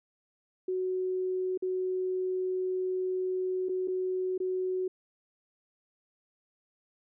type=tone with dropouts; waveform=sine; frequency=370.7 Hz; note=F#4; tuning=3 cents sharp; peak=-28 dBFS; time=0.68-4.88 s; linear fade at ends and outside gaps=5 ms; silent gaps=1.576-1.623 / 3.687-3.692 / 3.876-3.881 / 4.379-4.401 s; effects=none